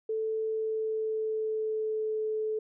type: tone with pitch glide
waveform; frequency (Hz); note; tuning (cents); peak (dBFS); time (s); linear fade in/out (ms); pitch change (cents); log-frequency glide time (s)
sine; 440 to 433.7; A4 to A4; 0 to -25; -28; 0.09-2.59; 5; -25; 0.46-2.21
effects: none